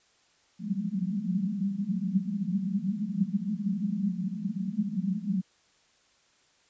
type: band-pass noise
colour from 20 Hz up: white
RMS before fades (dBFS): -30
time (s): 0.59-5.42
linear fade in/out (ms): 20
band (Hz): 180 to 210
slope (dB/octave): 96
effects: white hiss -65 dBFS RMS until 6.69 s + resampled to 16000 Hz